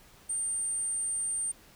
sine tone, 8810 Hz, C#9, 12 cents flat, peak -29 dBFS, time 0.29-1.52 s, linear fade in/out 10 ms, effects pink hiss -57 dBFS RMS until 1.75 s

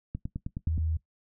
click train, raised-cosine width 5 ms, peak -21 dBFS, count 7, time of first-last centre 0.15-0.779 s, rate 9.54 Hz
sine tone, 80 Hz, D#2, 49 cents sharp, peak -26 dBFS, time 0.67-0.97 s, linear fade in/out 5 ms
effects noise-tail reverb RT60 0.1 s tail -17 dB re dry

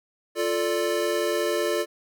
square chord, D minor, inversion first, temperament equal, 349.2 / 440 / 587.3 Hz, F4 / A4 / D5, 0 / 0 / 0 cents, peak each -28 dBFS, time 0.35-1.86 s, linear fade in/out 50 ms, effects none

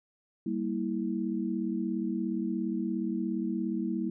sine chord, E diminished, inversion first, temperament equal with one note detuned, 196 / 233.1 / 326 Hz, G3 / Bb3 / E4, 0 / 0 / -19 cents, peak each -33 dBFS, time 0.46-4.1 s, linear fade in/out 5 ms, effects none

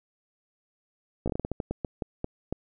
slowing click train, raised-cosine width 2 ms, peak -16 dBFS, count 14, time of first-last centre 1.26-2.526 s, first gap 16 ms, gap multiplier 1.27, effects none

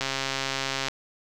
click train, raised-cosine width 0.2 ms, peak -10 dBFS, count 119, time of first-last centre 0.01-0.884 s, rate 135 Hz, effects none

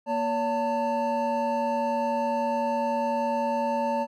triangle tone cluster, 235.4 / 569 / 895 Hz, A#3 / C#5 / A5, +17 / +45 / +29 cents, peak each -29 / -26 / -25 dBFS, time 0.06-4.07 s, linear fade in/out 50 ms, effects none

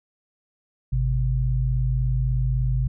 sine tone pair together, 51.68 / 128.2 Hz, G#1 / C3, -8 / -35 cents, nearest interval octave + major third, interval 1573 cents, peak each -22 dBFS, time 0.92-2.88 s, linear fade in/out 10 ms, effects none

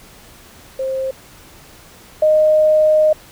sine tone pair in turn, 529 / 617.6 Hz, C5 / D#5, +19 / -13 cents, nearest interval minor third, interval 268 cents, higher second, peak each -18 / -9 dBFS, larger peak second, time 0.79-1.11 / 2.22-3.13 s, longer second, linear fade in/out 5 ms, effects pink hiss -43 dBFS RMS until 3.31 s

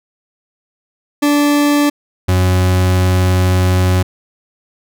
40% pulse tone pair in turn, 291 / 91.92 Hz, D4 / F#2, -16 / -11 cents, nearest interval octave + minor sixth, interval 1995 cents, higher first, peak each -9 dBFS, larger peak neither, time 1.22-1.9 / 2.28-4.03 s, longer second, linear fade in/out 10 ms, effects none

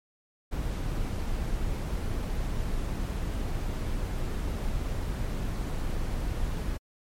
brown noise, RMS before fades -30 dBFS, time 0.51-6.78 s, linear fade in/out 20 ms, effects MP3 64 kbps

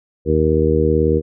harmonic tone, 78.2 Hz, D#2, 9 cents sharp, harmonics 1 / 2 / 3 / 4 / 5 / 6, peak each -19 / -21 / -23 / -21 / -19 / -17 dBFS, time 0.25-1.22 s, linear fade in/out 50 ms, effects none

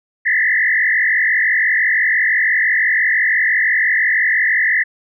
sine tone with frequency modulation, 1886 Hz, A#6, 20 cents sharp, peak -12 dBFS, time 0.25-4.84 s, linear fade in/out 20 ms, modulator 45.9 Hz, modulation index 3.5, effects none

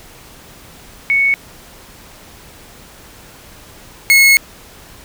sine / 40% pulse tone pair in turn, 2217 / 2179 Hz, C#7 / C#7, 0 / -30 cents, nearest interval unison, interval 30 cents, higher first, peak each -10 / -5 dBFS, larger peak second, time 1.1-1.34 / 4.1-4.37 s, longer second, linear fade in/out 0 ms, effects pink hiss -40 dBFS RMS until 5.04 s

